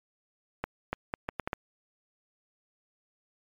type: accelerating click train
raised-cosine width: 0.5 ms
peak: -15 dBFS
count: 7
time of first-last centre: 0.64-1.531 s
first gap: 290 ms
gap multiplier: 0.72
effects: MP3 64 kbps